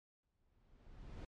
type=noise with exponential growth; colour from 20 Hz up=brown; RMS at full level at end=-45 dBFS; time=0.23-1.25 s; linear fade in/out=5 ms; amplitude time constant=220 ms; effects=low-pass 5000 Hz 12 dB/octave + MP3 64 kbps